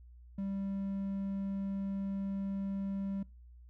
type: tone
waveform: triangle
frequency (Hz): 196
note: G3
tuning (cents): 0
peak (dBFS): -32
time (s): 0.38-3.23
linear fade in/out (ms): 5
effects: noise-tail reverb RT60 0.3 s tail -25 dB re dry + added 60 Hz sine -52 dBFS peak until 3.69 s